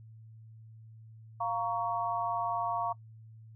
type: chord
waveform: sine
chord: Bb minor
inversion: second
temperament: just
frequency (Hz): 699.2 / 932.3 / 1118.8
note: F5 / Bb5 / Db6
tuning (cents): +2 / 0 / +16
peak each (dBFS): -34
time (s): 1.4-2.93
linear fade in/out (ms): 10
effects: noise-tail reverb RT60 0.1 s tail -22 dB re dry + added 111 Hz sine -49 dBFS peak until 3.55 s